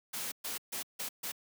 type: noise bursts at uneven times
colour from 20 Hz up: white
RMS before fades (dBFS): -38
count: 5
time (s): 0.13-0.32 / 0.44-0.58 / 0.72-0.83 / 0.99-1.09 / 1.23-1.32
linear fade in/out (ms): 10
effects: high-pass 150 Hz 12 dB/octave